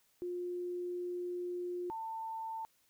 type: tone pair in turn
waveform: sine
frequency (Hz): 355.1 / 894.8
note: F4 / A5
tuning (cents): +29 / +29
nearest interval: octave + major third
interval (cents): 1600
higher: second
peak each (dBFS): -36 / -38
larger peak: first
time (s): 0.22-1.9 / 1.9-2.65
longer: first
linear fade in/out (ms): 0
effects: white hiss -72 dBFS RMS until 2.89 s